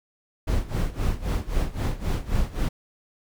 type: noise with tremolo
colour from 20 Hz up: brown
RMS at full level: -22 dBFS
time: 0.47-2.69 s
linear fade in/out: 10 ms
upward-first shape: sine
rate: 3.8 Hz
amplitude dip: 85%
effects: none